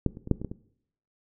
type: clicks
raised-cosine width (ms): 3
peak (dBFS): -10 / -29 / -24 / -8 / -22 / -20 / -23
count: 7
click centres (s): 0.063 / 0.171 / 0.274 / 0.313 / 0.416 / 0.447 / 0.515
effects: noise-tail reverb RT60 0.7 s tail -19 dB re dry